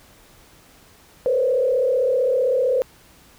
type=tone with frequency modulation; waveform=sine; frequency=513 Hz; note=C5; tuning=34 cents flat; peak=-16 dBFS; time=1.26-2.82 s; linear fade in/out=0 ms; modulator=35.6 Hz; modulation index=1.1; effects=pink hiss -51 dBFS RMS until 3.38 s